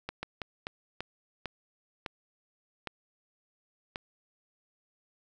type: slowing click train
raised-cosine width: 0.3 ms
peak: -19 dBFS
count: 9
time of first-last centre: 0.09-3.959 s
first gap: 140 ms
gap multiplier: 1.34
effects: none

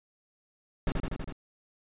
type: noise with echo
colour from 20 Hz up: brown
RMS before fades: -27 dBFS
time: 0.87-0.92 s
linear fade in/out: 2 ms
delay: 81 ms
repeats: 5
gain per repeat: -2 dB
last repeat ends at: 1.325 s
effects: resampled to 8000 Hz

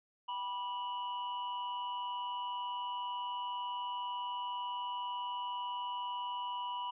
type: tone with amplitude modulation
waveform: square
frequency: 980 Hz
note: B5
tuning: 14 cents flat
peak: -35 dBFS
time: 0.28-6.91 s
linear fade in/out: 10 ms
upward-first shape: sine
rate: 198 Hz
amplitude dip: 45%
effects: resampled to 8000 Hz

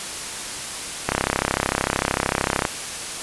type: click train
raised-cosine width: 0.5 ms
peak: -3 dBFS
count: 53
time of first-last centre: 1.09-2.652 s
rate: 33.3 Hz
effects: white hiss -30 dBFS RMS until 3.22 s + resampled to 24000 Hz

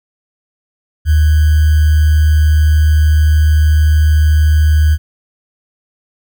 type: tone with sample-and-hold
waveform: sine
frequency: 76.7 Hz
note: D#2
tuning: 24 cents flat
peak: -6 dBFS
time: 1.05-4.98 s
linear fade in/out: 50 ms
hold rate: 1575 Hz
effects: none

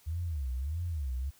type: tone with vibrato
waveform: sine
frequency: 74 Hz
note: D2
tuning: 14 cents sharp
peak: -31 dBFS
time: 0.06-1.31 s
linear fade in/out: 20 ms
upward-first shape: sine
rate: 1.6 Hz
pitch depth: 290 cents each way
effects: white hiss -62 dBFS RMS until 1.39 s

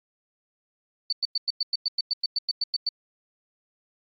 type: tone bursts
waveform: sine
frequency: 4500 Hz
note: C#8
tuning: 25 cents sharp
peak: -22 dBFS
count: 15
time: 1.1-2.89 s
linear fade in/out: 2 ms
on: 26 ms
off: 100 ms
effects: AAC 32 kbps

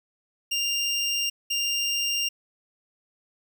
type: tone pair in turn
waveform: 25% pulse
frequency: 2794 / 2794 Hz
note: F7 / F7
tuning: 0 / 0 cents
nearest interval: unison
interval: 0 cents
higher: neither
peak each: -20 dBFS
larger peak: neither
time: 0.51-1.3 / 1.5-2.29 s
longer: neither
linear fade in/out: 10 ms
effects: none

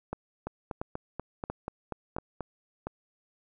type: two click trains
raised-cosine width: 1 ms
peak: -19 / -20 dBFS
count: 5 / 9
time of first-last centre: 0.13-2.87 / 0.47-2.407 s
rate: 1.46 / 4.13 Hz
effects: none

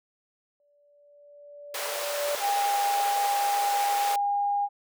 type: tone with exponential growth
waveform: sine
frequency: 580 Hz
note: D5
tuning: 22 cents flat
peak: -25 dBFS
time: 0.6-2.35 s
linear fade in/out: 1 ms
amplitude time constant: 380 ms
type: high-pass noise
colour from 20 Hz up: pink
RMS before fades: -33 dBFS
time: 1.74-4.16 s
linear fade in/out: 5 ms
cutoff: 440 Hz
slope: 48 dB/octave
type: tone with pitch glide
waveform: sine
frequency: 807 to 811.7 Hz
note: G#5 to G#5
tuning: -50 to -40 cents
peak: -23 dBFS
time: 2.4-4.69 s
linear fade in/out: 50 ms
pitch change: +10 cents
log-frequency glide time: 3.04-4.54 s
effects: none

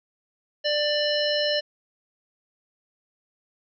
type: harmonic tone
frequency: 592 Hz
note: D5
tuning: 14 cents sharp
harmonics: 1 / 3 / 5 / 7 / 9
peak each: -24 / -31 / -28 / -30 / -31 dBFS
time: 0.64-1.61 s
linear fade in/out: 20 ms
effects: none

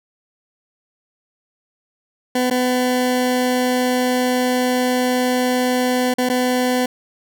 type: tone with dropouts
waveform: 20% pulse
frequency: 251.1 Hz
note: B3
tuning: 29 cents sharp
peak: -11 dBFS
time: 2.35-6.86 s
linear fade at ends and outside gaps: 5 ms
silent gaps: 2.501-2.509 / 6.14-6.182 / 6.29-6.297 s
effects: none

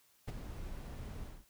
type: noise with ADSR envelope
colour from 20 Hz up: brown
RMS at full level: -35 dBFS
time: 0.27-1.45 s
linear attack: 17 ms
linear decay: 23 ms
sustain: -9 dB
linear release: 220 ms
effects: white hiss -69 dBFS RMS until 1.49 s

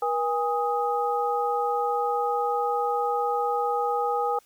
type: tone cluster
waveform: sine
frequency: 480.6 / 816 / 1252 Hz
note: B4 / G#5 / D#6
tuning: -47 / -31 / +10 cents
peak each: -27 / -25 / -29 dBFS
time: 0.02-4.39 s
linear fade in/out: 5 ms
effects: white hiss -60 dBFS RMS until 4.45 s + MP3 96 kbps

